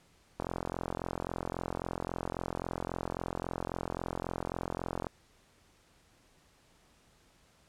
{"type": "click train", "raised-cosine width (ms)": 1, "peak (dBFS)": -20, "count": 205, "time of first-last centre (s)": [0.4, 5.068], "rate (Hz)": 43.7, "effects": ["pink hiss -65 dBFS RMS until 7.68 s", "low-pass 10000 Hz 12 dB/octave"]}